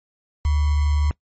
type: tone with sample-and-hold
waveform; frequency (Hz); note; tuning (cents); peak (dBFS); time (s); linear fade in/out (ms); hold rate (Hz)
sine; 73.8; D2; +9; -16; 0.45-1.11; 0; 1050
effects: noise-tail reverb RT60 0.1 s tail -22 dB re dry + MP3 32 kbps